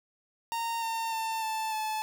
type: tone with pitch steps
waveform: 45% pulse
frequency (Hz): 923 / 908.7 / 894.7 / 880.8 / 867.2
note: A#5 / A#5 / A5 / A5 / A5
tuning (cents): -17 / -44 / +29 / +2 / -25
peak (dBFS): -30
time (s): 0.52-2.02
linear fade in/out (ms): 0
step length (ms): 300
effects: none